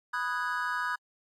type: chord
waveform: triangle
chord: G# minor seventh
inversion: first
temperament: equal with one note detuned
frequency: 987.8 / 1244.5 / 1480 / 1652.6 Hz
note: B5 / D#6 / F#6 / G#6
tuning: 0 / 0 / 0 / -9 cents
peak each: -33 dBFS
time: 0.13-0.96 s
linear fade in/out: 10 ms
effects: AAC 64 kbps